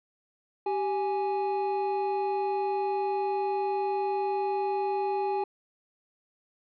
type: tone pair together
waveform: triangle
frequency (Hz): 390 / 830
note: G4 / G#5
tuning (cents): -9 / -1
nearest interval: octave + minor second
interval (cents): 1308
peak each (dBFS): -27 / -27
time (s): 0.66-5.44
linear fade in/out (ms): 5
effects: resampled to 11025 Hz